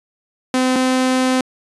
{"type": "tone pair in turn", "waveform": "sawtooth", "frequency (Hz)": [256.6, 257.5], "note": ["C4", "C4"], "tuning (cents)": [-34, -28], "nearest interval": "unison", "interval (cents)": 6, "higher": "second", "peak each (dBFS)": -10, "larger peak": "neither", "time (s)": [[0.54, 0.76], [0.76, 1.41]], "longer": "second", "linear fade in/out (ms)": 2, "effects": ["resampled to 24000 Hz"]}